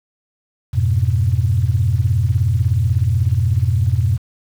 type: chord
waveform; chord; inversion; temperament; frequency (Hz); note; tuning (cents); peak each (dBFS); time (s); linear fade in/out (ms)
sine; F diminished; none; equal; 87.31 / 103.83 / 123.47; F2 / Ab2 / Cb3; 0 / 0 / 0; -17; 0.73-4.18; 20
effects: tanh soft clip ceiling -4 dBFS + 7-bit